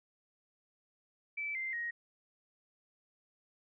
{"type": "tone with pitch steps", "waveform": "sine", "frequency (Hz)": [2315, 2086, 1880.4], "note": ["D7", "C7", "A#6"], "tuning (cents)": [-25, -6, 15], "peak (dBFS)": -35, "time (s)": [1.37, 1.91], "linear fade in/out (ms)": 10, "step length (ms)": 180, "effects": []}